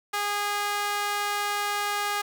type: tone with high-pass filter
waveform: sawtooth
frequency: 410.6 Hz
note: G#4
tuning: 20 cents flat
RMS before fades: -28 dBFS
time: 0.13-2.22 s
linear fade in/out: 10 ms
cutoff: 1000 Hz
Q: 1.3
effects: none